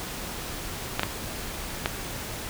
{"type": "clicks", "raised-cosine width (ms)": 0.3, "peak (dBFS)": -7, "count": 3, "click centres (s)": [0.995, 1.033, 1.859], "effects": ["pink hiss -35 dBFS RMS until 2.49 s"]}